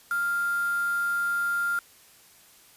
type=tone with quantisation; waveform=sine; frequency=1396.9 Hz; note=F6; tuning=in tune; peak=-24 dBFS; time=0.11-1.79 s; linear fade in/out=2 ms; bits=6; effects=white hiss -55 dBFS RMS until 2.76 s + resampled to 32000 Hz